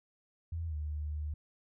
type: tone with pitch glide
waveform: sine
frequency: 83 to 75.24 Hz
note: E2 to D2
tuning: +12 to +42 cents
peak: -34 dBFS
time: 0.52-1.34 s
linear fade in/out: 5 ms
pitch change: -170 cents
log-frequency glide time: 0.67-0.75 s
effects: none